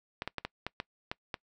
clicks, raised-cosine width 0.3 ms, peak -18 dBFS, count 8, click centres 0.221 / 0.276 / 0.383 / 0.45 / 0.666 / 0.801 / 1.115 / 1.342 s, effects noise-tail reverb RT60 0.1 s tail -24 dB re dry

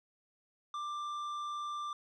sine tone with tanh clipping, 1183 Hz, D6, 12 cents sharp, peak -38 dBFS, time 0.74-1.93 s, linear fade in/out 2 ms, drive 9 dB, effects none

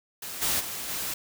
white noise with level steps, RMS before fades -37 / -26 / -35 / -32 dBFS, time 0.22-1.14 s, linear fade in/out 5 ms, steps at 0.41 / 0.59 / 0.88 s, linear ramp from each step 20 ms, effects none

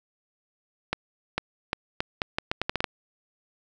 accelerating click train, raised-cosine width 0.3 ms, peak -9 dBFS, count 12, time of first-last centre 0.93-2.842 s, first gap 450 ms, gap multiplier 0.78, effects none

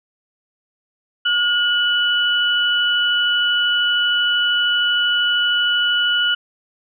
sine tone pair together, 1432.9 / 2960 Hz, F6 / F#7, +44 / 0 cents, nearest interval octave + minor second, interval 1256 cents, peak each -18 / -17 dBFS, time 1.25-6.35 s, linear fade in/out 10 ms, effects none

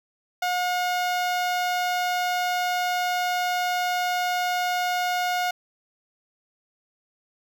sawtooth tone with notch filter, 720 Hz, F#5, 47 cents flat, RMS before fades -25 dBFS, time 0.42-5.51 s, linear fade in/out 5 ms, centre 9700 Hz, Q 1, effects none

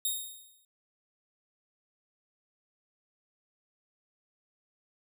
5% pulse tone with exponential decay, 3714 Hz, A#7, 7 cents flat, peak -19 dBFS, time 0.05-0.65 s, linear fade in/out 2 ms, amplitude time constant 130 ms, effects none

